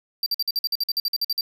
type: tone bursts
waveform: square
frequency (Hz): 4699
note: D8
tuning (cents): 0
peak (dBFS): -21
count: 15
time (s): 0.23-1.41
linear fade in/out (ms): 2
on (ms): 32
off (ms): 50
effects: none